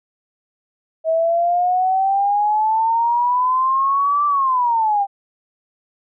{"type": "exponential two-way sweep", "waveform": "sine", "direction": "up then down", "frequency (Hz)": [640, 1174.7, 783], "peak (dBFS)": -14, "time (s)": [1.04, 5.07], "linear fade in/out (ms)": 50, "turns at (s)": 4.26, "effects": []}